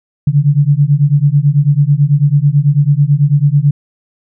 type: beating tone pair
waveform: sine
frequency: 139.8 / 148.9 Hz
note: C#3 / D3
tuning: +15 / +24 cents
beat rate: 9.1 Hz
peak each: -10 dBFS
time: 0.27-3.71 s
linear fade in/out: 5 ms
effects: none